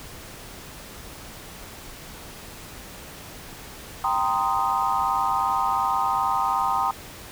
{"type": "chord", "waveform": "sine", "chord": "C minor seventh", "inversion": "second", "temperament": "equal with one note detuned", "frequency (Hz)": [784, 932.3, 1035.1, 1244.5], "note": ["G5", "Bb5", "C6", "Eb6"], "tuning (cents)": [0, 0, -19, 0], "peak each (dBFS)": -26, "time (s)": [4.04, 6.91], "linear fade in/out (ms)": 2, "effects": ["pink hiss -41 dBFS RMS until 7.31 s"]}